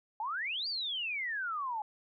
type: exponential two-way sweep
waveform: sine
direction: up then down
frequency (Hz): 826 to 4800 to 826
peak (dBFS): -33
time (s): 0.2-1.82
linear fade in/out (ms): 2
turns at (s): 0.68
effects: none